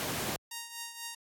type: high-pass noise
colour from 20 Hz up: pink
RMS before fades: -35 dBFS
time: 0-0.36 s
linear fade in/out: 0 ms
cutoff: 110 Hz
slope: 12 dB/octave
type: tone with tremolo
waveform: 5% pulse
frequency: 932.3 Hz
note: A#5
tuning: in tune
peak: -25 dBFS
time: 0.51-1.15 s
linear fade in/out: 5 ms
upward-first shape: triangle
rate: 4.1 Hz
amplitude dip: 70%
effects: high-pass 60 Hz 12 dB/octave + AAC 64 kbps